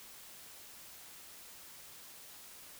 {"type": "silence", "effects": ["white hiss -53 dBFS RMS until 2.79 s"]}